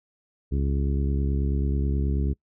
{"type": "harmonic tone", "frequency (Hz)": 69.3, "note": "C#2", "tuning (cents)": 0, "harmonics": [1, 2, 3, 4, 5, 6], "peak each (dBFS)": [-23, -29, -33, -35, -37, -39], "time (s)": [0.51, 2.34], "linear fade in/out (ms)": 20, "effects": ["noise-tail reverb RT60 0.1 s tail -25 dB re dry"]}